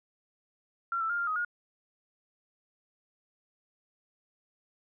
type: tone with pitch steps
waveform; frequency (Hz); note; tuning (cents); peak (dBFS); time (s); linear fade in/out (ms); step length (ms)
sine; 1371 / 1325 / 1407 / 1394 / 1258 / 1431; F6 / E6 / F6 / F6 / D#6 / F6; -32 / +9 / +12 / -4 / +19 / +42; -28; 0.92-1.448; 2; 88
effects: none